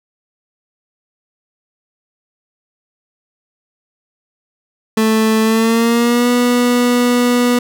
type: tone with pitch glide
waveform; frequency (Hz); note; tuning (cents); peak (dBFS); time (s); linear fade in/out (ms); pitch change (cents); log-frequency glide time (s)
30% pulse; 220 to 244.1; A3 to B3; 0 to -20; -8; 4.97-7.59; 5; +180; 5.42-6.29
effects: none